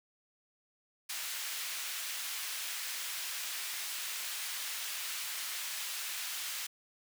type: high-pass noise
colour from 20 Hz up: pink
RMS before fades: -39 dBFS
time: 1.09-6.67 s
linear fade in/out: 10 ms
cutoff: 2000 Hz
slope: 12 dB/octave
effects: none